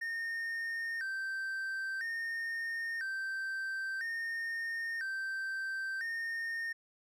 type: tone with vibrato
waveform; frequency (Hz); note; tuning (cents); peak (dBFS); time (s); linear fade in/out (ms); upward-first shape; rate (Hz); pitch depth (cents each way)
triangle; 1691; G#6; +31; -33; 0.01-6.73; 10; square; 0.5; 140
effects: none